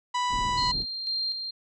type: harmonic tone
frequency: 987.8 Hz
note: B5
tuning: in tune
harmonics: 1 / 2 / 3 / 4 / 5 / 6 / 7 / 8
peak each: -25 / -36 / -37 / -38 / -44 / -47 / -45 / -47 dBFS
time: 0.14-0.72 s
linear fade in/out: 10 ms
type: low-pass noise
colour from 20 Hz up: pink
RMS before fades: -36 dBFS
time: 0.29-0.86 s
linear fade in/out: 50 ms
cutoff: 270 Hz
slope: 12 dB/octave
type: tone with tremolo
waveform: sine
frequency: 4186 Hz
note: C8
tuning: in tune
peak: -26 dBFS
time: 0.57-1.51 s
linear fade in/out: 10 ms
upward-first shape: square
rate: 2 Hz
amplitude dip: 45%
effects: none